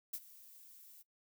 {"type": "noise with ADSR envelope", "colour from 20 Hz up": "violet", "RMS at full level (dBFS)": -39, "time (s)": [0.13, 1.03], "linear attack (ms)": 7, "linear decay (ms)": 53, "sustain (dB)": -19, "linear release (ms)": 18, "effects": ["noise-tail reverb RT60 0.1 s tail -19 dB re dry"]}